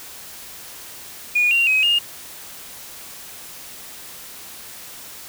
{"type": "tone with pitch steps", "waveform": "sine", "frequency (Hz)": [2446, 2763, 2536, 2835], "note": ["D#7", "F7", "D#7", "F7"], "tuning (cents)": [-30, -19, 32, 25], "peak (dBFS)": -13, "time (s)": [1.35, 1.99], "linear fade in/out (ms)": 10, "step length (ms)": 160, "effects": ["tanh soft clip ceiling -10 dBFS", "white hiss -38 dBFS RMS until 5.28 s"]}